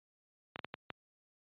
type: clicks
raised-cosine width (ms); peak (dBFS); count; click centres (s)
0.3; -23; 5; 0.559 / 0.592 / 0.646 / 0.741 / 0.903
effects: high-pass 100 Hz 12 dB/octave + resampled to 8000 Hz